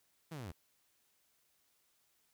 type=linear sweep; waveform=sawtooth; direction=down; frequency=171.4 to 73.7 Hz; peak=-39 dBFS; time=0.31-0.52 s; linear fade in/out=10 ms; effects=white hiss -75 dBFS RMS until 2.33 s